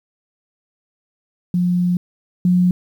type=tone pair in turn; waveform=sine; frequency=177.9 / 179.76 Hz; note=F3 / F#3; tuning=+32 / -50 cents; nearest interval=unison; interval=18 cents; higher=second; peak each=-14 / -11 dBFS; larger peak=second; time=1.54-1.97 / 2.45-2.71 s; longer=first; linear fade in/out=2 ms; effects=8-bit